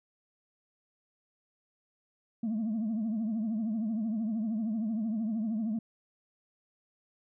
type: tone with vibrato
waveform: sine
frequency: 220 Hz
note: A3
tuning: in tune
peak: -27 dBFS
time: 2.43-5.79 s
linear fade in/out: 5 ms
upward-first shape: triangle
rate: 13 Hz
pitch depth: 130 cents each way
effects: tanh soft clip ceiling -27 dBFS